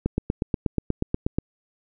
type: click train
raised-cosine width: 3 ms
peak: -9 dBFS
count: 12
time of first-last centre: 0.06-1.385 s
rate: 8.3 Hz
effects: none